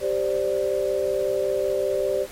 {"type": "chord", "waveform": "sine", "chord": "G suspended fourth", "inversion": "none", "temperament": "just", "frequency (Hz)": [392, 522.7, 588], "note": ["G4", "C5", "D5"], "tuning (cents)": [0, -2, 2], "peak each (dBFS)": -25, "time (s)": [0, 2.27], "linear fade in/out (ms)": 50, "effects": ["pink hiss -42 dBFS RMS until 2.31 s", "MP3 64 kbps"]}